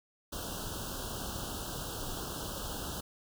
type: band-stop noise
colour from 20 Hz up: pink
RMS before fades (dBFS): -39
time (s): 0.32-3.01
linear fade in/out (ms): 10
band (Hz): 1600 to 2800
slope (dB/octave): 96
effects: none